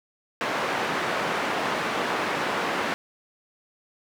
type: band-pass noise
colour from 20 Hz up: white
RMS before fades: -27 dBFS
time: 0.41-2.94 s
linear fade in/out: 0 ms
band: 210 to 1600 Hz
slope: 12 dB/octave
effects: none